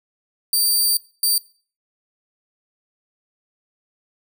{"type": "tone bursts at uneven times", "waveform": "15% pulse", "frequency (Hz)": 4647, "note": "D8", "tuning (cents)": -19, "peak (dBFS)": -9, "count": 2, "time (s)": [[0.53, 0.97], [1.23, 1.38]], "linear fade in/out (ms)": 2, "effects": ["noise-tail reverb RT60 0.4 s tail -19 dB re dry"]}